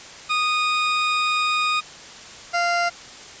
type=tone pair in turn; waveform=20% pulse; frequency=1237 / 694.2 Hz; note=D#6 / F5; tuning=-10 / -11 cents; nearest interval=minor seventh; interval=1001 cents; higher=first; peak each=-14 dBFS; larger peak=neither; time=0.29-1.81 / 2.53-2.9 s; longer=first; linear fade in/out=20 ms; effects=white hiss -40 dBFS RMS until 3.4 s + resampled to 16000 Hz